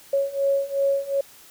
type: beating tone pair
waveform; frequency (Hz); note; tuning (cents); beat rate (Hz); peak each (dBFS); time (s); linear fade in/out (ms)
sine; 552 / 554.7; C#5 / C#5; -7 / +1; 2.7; -24 / -22; 0.13-1.21; 5
effects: white hiss -49 dBFS RMS until 1.5 s